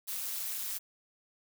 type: noise with amplitude modulation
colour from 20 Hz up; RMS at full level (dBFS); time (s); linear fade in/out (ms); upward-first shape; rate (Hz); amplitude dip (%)
blue; -33; 0.07-0.79; 20; sine; 199; 85
effects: none